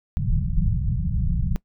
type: low-pass noise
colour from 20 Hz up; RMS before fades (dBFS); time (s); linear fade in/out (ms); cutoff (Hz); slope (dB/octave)
pink; -22; 0.17-1.56; 0; 190; 96
effects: noise-tail reverb RT60 0.1 s tail -22 dB re dry